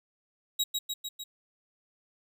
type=tone with echo; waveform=sawtooth; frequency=3824 Hz; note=A#7; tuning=43 cents sharp; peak=-22 dBFS; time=0.59-0.64 s; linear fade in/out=10 ms; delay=150 ms; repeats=4; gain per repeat=-3 dB; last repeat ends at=1.24 s; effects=none